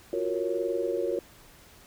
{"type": "chord", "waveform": "sine", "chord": "Gb major seventh", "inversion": "third", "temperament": "equal", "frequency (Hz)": [349.2, 370, 466.2, 554.4], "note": ["F4", "Gb4", "Bb4", "Db5"], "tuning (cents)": [0, 0, 0, 0], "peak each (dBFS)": [-32, -32, -31, -32], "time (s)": [0.13, 1.19], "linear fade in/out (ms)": 2, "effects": ["pink hiss -54 dBFS RMS until 1.86 s"]}